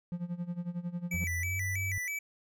triangle tone with tremolo, 174.61 Hz, F3, in tune, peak -29 dBFS, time 0.12-1.24 s, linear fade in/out 0 ms, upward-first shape sine, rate 11 Hz, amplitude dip 85%
square tone with vibrato, 2133 Hz, C7, 33 cents sharp, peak -34 dBFS, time 1.11-2.19 s, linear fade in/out 5 ms, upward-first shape square, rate 3.1 Hz, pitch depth 130 cents each way
sine tone with pitch glide, 86 to 95.98 Hz, F2 to G2, -26 to -36 cents, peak -33 dBFS, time 1.14-1.98 s, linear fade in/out 0 ms, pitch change +190 cents, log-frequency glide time 1.39-1.61 s
effects none

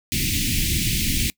pink band-stop noise, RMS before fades -22 dBFS, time 0.12-1.3 s, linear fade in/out 0 ms, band 320 to 2100 Hz, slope 48 dB/octave, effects noise-tail reverb RT60 0.1 s tail -24 dB re dry

